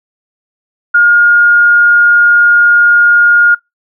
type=tone; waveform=sine; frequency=1423 Hz; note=F6; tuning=32 cents sharp; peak=-3 dBFS; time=0.94-3.55 s; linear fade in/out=10 ms; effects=noise-tail reverb RT60 0.2 s tail -26 dB re dry